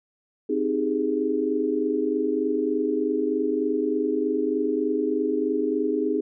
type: chord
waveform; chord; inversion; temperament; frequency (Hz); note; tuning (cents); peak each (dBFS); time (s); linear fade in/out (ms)
sine; Ab major seventh; first; equal; 261.6 / 311.1 / 392 / 415.3; C4 / Eb4 / G4 / Ab4; 0 / 0 / 0 / 0; -28 / -26 / -31 / -25; 0.49-6.21; 10
effects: none